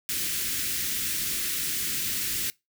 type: band-stop noise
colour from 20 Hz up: white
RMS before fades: -29 dBFS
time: 0.09-2.5 s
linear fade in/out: 0 ms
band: 370 to 1600 Hz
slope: 24 dB/octave
effects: noise-tail reverb RT60 0.2 s tail -22 dB re dry